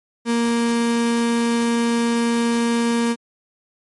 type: tone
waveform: 35% pulse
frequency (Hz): 234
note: A#3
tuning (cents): +7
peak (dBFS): -15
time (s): 0.25-3.16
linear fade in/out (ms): 50
effects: MP3 48 kbps